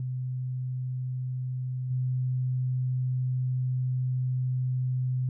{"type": "tone with level steps", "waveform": "sine", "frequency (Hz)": 127.6, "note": "C3", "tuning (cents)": -43, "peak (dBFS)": [-29, -25], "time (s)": [0, 5.29], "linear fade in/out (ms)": 2, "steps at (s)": 1.9, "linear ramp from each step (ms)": 10, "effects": []}